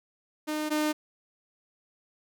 sawtooth tone pair in turn, 305.3 / 304.2 Hz, D#4 / D#4, -33 / -39 cents, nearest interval unison, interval 6 cents, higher first, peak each -25 / -21 dBFS, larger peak second, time 0.47-0.7 / 0.7-0.93 s, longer neither, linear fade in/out 20 ms, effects none

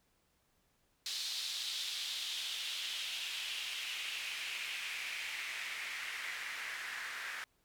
white noise with band-pass filter sweep, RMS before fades -41 dBFS, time 1.06-7.44 s, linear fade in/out 0 ms, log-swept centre 4100 to 1700 Hz, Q 2.9, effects pink hiss -75 dBFS RMS until 7.64 s

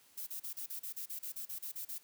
violet noise bursts, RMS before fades -42 dBFS, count 14, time 0.17-1.984 s, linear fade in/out 10 ms, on 98 ms, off 34 ms, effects white hiss -65 dBFS RMS until 2.03 s + high-pass 80 Hz 12 dB/octave

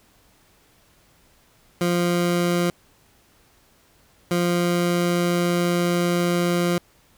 20% pulse tone pair in turn, 174.61 / 174.61 Hz, F3 / F3, 0 / 0 cents, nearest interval unison, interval 0 cents, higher neither, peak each -14 dBFS, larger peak neither, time 1.81-2.7 / 4.31-6.78 s, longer second, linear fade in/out 2 ms, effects pink hiss -58 dBFS RMS until 7.17 s

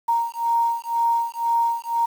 sine beating tone pair, 930 / 932 Hz, A#5 / A#5, -4 / -1 cents, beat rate 2 Hz, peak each -22 dBFS, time 0.08-2.06 s, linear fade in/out 10 ms, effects 7-bit

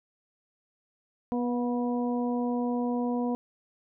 harmonic tone with a mistuned harmonic, 243.7 Hz, B3, 23 cents flat, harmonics 1 / 2 / 3 / 4, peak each -27 / -33 / -37 / -39 dBFS, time 1.32-3.35 s, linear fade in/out 0 ms, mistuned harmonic 3, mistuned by -22 cents, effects none

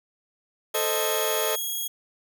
5% pulse tone, 3306 Hz, G#7, 9 cents flat, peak -19 dBFS, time 0.74-1.88 s, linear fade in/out 10 ms
sawtooth chord, A diminished, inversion none, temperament equal, 440 / 523.3 / 622.3 Hz, A4 / C5 / Eb5, 0 / 0 / 0 cents, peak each -24 / -28 / -25 dBFS, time 0.74-1.56 s, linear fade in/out 10 ms
effects none

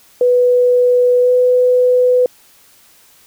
sine tone with pitch glide, 493.9 to 499.1 Hz, B4 to B4, 0 to +18 cents, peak -8 dBFS, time 0.21-2.26 s, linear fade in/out 2 ms, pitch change +18 cents, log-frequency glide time 1.21-1.31 s, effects white hiss -48 dBFS RMS until 3.26 s

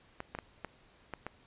clicks, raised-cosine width 0.5 ms, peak -23 dBFS, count 6, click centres 0.204 / 0.35 / 0.388 / 0.647 / 1.137 / 1.266 s, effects pink hiss -63 dBFS RMS until 1.46 s + resampled to 8000 Hz

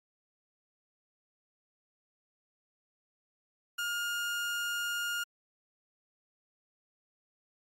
30% pulse tone, 1417 Hz, F6, 25 cents sharp, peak -29 dBFS, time 3.78-5.24 s, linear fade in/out 10 ms, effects MP3 64 kbps

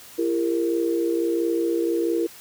sine tone cluster, 337.7 / 399.1 / 463.6 Hz, E4 / G4 / A#4, +42 / +31 / -10 cents, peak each -22 / -30 / -25 dBFS, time 0.18-2.27 s, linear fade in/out 10 ms, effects white hiss -45 dBFS RMS until 2.4 s + high-pass 60 Hz 12 dB/octave

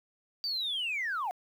sine linear sweep, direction down, 4691 to 690 Hz, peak -29 dBFS, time 0.44-1.31 s, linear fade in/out 0 ms, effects tanh soft clip ceiling -27 dBFS + 10-bit

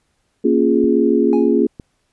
sine chord, Bb minor seventh, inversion none, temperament equal with one note detuned, 233.9 / 277.2 / 349.2 / 415.3 Hz, Bb3 / Db4 / F4 / Ab4, +6 / 0 / 0 / 0 cents, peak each -17 dBFS, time 0.44-1.67 s, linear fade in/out 10 ms
clicks, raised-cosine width 3 ms, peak -18 dBFS, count 2, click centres 0.842 / 1.798 s
triangle tone with exponential decay, 830 Hz, G#5, 1 cent flat, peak -21 dBFS, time 1.33-1.64 s, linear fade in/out 0 ms, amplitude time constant 67 ms
effects pink hiss -66 dBFS RMS until 2.12 s + resampled to 24000 Hz

